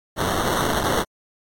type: noise with sample-and-hold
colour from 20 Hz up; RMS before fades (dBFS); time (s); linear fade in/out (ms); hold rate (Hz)
white; -22; 0.16-1.05; 50; 2450
effects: AAC 64 kbps